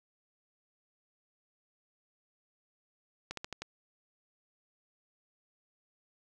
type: slowing click train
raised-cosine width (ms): 0.2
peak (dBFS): -21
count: 5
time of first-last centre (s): 3.31-3.62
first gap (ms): 63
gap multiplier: 1.14
effects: none